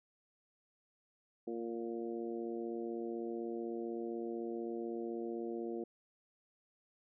harmonic tone with a mistuned harmonic, 115.9 Hz, A#2, 10 cents flat, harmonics 2 / 3 / 4 / 5 / 6, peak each -44 / -40 / -44 / -53 / -52 dBFS, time 1.47-5.84 s, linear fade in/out 5 ms, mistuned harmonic 6, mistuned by +27 cents, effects none

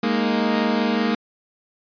sawtooth chord, Ab suspended second, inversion none, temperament equal, 207.7 / 233.1 / 311.1 Hz, Ab3 / Bb3 / Eb4, 0 / 0 / 0 cents, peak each -19 / -17 / -23 dBFS, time 0.03-1.15 s, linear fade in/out 5 ms, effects resampled to 11025 Hz

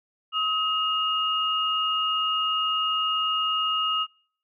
sine tone pair together, 1268.6 / 2848 Hz, D#6 / F7, +33 / +33 cents, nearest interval octave + major second, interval 1400 cents, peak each -25 dBFS, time 0.32-4.07 s, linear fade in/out 50 ms, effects noise-tail reverb RT60 0.6 s tail -26 dB re dry

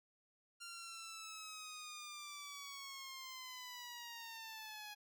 10% pulse linear sweep, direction down, 1393 to 830.6 Hz, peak -40 dBFS, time 0.6-4.95 s, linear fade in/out 20 ms, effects none

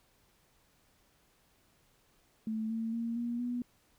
sine tone with pitch steps, 219.7 / 225.5 / 231.4 / 237.5 / 243.8 Hz, A3 / A3 / A#3 / A#3 / B3, -2 / +43 / -13 / +33 / -22 cents, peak -32 dBFS, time 2.47-3.62 s, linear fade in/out 2 ms, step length 230 ms, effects pink hiss -69 dBFS RMS until 3.98 s

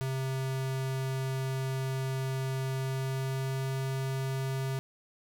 square tone with pitch glide, 132.6 to 133.52 Hz, C3 to C3, +23 to +35 cents, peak -31 dBFS, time 0.01-4.79 s, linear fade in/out 0 ms, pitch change +12 cents, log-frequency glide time 2.72-3.7 s, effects none

